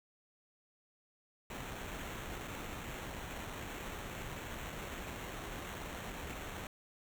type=noise with sample-and-hold; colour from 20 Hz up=pink; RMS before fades=-44 dBFS; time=1.5-6.67 s; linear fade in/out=2 ms; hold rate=4900 Hz; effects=none